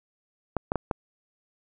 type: clicks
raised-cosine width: 1 ms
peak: -11 dBFS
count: 4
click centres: 0.567 / 0.719 / 0.757 / 0.912 s
effects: none